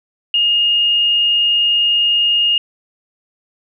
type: tone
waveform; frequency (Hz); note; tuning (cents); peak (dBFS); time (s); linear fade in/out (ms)
sine; 2845; F7; +31; -11; 0.34-2.58; 2
effects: none